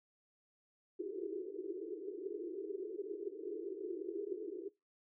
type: band-pass noise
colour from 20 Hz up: white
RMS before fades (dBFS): -43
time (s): 0.99-4.69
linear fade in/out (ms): 10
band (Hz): 330 to 430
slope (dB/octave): 96
effects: noise-tail reverb RT60 0.2 s tail -20 dB re dry